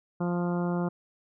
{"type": "harmonic tone", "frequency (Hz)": 175.1, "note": "F3", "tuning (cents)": 5, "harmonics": [1, 2, 3, 4, 5, 6, 7, 8], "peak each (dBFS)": [-27, -33, -37, -39, -41, -43, -44, -45], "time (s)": [0.2, 0.89], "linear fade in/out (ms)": 10, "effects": []}